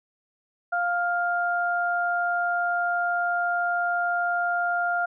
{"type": "tone pair together", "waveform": "sine", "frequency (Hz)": [701.5, 1403], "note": ["F5", "F6"], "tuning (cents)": [8, 8], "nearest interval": "octave", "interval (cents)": 1200, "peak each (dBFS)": -25, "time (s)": [0.72, 5.06], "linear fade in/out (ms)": 10, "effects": []}